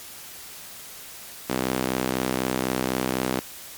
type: tone with high-pass filter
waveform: sawtooth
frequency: 64 Hz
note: C2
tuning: 38 cents flat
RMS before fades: -26 dBFS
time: 1.49-3.4 s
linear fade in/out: 10 ms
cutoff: 260 Hz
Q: 1.1
effects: white hiss -41 dBFS RMS until 3.77 s + MP3 96 kbps